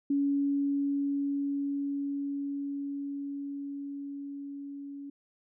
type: tone with level ramp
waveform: sine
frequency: 281.4 Hz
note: C#4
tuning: 26 cents sharp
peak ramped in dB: -24 to -39 dBFS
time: 0.1-5.1 s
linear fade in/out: 5 ms
effects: none